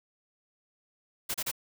white noise bursts, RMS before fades -32 dBFS, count 3, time 1.29-1.515 s, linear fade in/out 10 ms, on 53 ms, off 33 ms, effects none

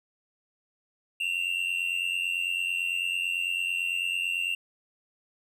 triangle tone pair together, 2699 / 2788 Hz, E7 / F7, +40 / -4 cents, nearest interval minor second, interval 56 cents, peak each -28 dBFS, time 1.2-4.55 s, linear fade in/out 5 ms, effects none

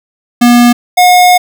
square tone pair in turn, 240.9 / 721.9 Hz, B3 / F#5, -43 / -43 cents, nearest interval octave + perfect fifth, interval 1900 cents, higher second, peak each -3 dBFS, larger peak neither, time 0.41-0.73 / 0.97-1.38 s, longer second, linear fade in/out 10 ms, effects none

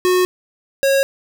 square tone pair in turn, 364.9 / 546.7 Hz, F#4 / C#5, -24 / -24 cents, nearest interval perfect fifth, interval 700 cents, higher second, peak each -13 dBFS, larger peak neither, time 0.05-0.25 / 0.83-1.03 s, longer neither, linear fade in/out 0 ms, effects none

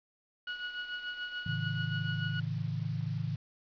30% pulse tone with tremolo, 1459 Hz, F#6, 25 cents flat, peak -31 dBFS, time 0.47-2.4 s, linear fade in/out 5 ms, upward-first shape triangle, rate 6.9 Hz, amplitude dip 65%
sine chord, A major, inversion none, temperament equal with one note detuned, 110 / 138.59 / 162.08 Hz, A2 / C#3 / E3, 0 / 0 / -29 cents, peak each -36 dBFS, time 1.46-3.36 s, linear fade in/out 5 ms
effects resampled to 11025 Hz + 9-bit

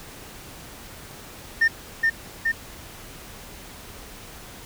sine tone with echo, 1812 Hz, A#6, 50 cents flat, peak -12 dBFS, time 1.61-1.68 s, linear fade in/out 10 ms, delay 420 ms, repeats 2, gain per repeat -3 dB, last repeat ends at 2.52 s, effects tanh soft clip ceiling -14 dBFS + pink hiss -42 dBFS RMS until 4.65 s

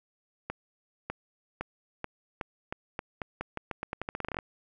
accelerating click train, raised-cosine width 0.5 ms, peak -18 dBFS, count 23, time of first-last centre 0.5-4.388 s, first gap 600 ms, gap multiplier 0.85, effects none

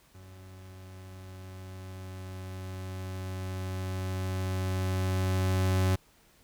40% pulse tone with level ramp, 93.6 Hz, F#2, 20 cents sharp, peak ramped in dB -47 to -22 dBFS, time 0.14-5.96 s, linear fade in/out 10 ms, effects pink hiss -62 dBFS RMS until 6.43 s

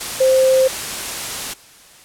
sine tone in noise, 523.3 Hz, C5, in tune, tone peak -10 dBFS, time 0.2-0.68 s, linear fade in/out 10 ms, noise white, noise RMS -25 dBFS, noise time 0-1.54 s, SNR +12 dB, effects white hiss -45 dBFS RMS until 2.04 s + low-pass 11000 Hz 12 dB/octave

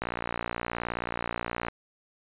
click train, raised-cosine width 0.5 ms, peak -15 dBFS, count 99, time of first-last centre 0.02-1.684 s, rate 58.9 Hz, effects resampled to 8000 Hz

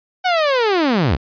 sawtooth linear sweep, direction down, 754 to 51.91 Hz, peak -10 dBFS, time 0.24-1.17 s, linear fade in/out 20 ms, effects resampled to 11025 Hz

